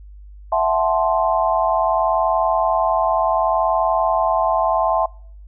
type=chord; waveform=sine; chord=F# half-diminished seventh; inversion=third; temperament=equal with one note detuned; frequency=659.3 / 740 / 870.9 / 1046.5 Hz; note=E5 / F#5 / A5 / C6; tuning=0 / 0 / -18 / 0 cents; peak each=-18 / -22 / -21 / -21 dBFS; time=0.52-5.06 s; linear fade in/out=5 ms; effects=noise-tail reverb RT60 0.6 s tail -26 dB re dry + added 50 Hz sine -37 dBFS peak until 5.47 s